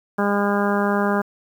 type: harmonic tone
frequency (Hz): 202.7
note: G#3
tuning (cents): -42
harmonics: 1 / 2 / 3 / 4 / 5 / 6 / 7 / 8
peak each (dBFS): -21 / -24 / -26 / -27 / -28 / -29 / -29 / -30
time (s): 0.18-1.22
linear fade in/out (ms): 10
effects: 8-bit